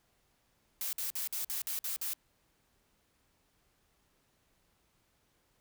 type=noise bursts; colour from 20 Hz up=blue; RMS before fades=-36 dBFS; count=8; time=0.81-2.134 s; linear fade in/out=0 ms; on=120 ms; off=52 ms; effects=pink hiss -73 dBFS RMS until 5.6 s

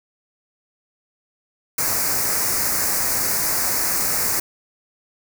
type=band-stop noise; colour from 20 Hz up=white; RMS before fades=-21 dBFS; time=1.78-4.4 s; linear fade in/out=5 ms; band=2300 to 4600 Hz; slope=48 dB/octave; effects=none

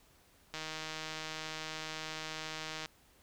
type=click train; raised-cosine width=0.2 ms; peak=-23 dBFS; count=365; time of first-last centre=0.54-2.858 s; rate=157 Hz; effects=pink hiss -65 dBFS RMS until 3.22 s

